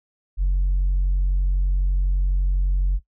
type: tone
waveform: sine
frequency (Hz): 45.98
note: F#1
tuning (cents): -10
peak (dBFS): -15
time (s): 0.37-3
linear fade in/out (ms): 50
effects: noise-tail reverb RT60 0.1 s tail -18 dB re dry + tanh soft clip ceiling -15 dBFS